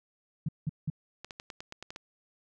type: tone bursts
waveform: sine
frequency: 153.5 Hz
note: D#3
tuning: 23 cents flat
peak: -27 dBFS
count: 3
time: 0.46-0.901 s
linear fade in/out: 5 ms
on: 27 ms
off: 180 ms
type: clicks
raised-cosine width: 0.2 ms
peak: -24 dBFS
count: 9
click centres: 1.246 / 1.308 / 1.399 / 1.502 / 1.605 / 1.724 / 1.826 / 1.905 / 1.961 s
effects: none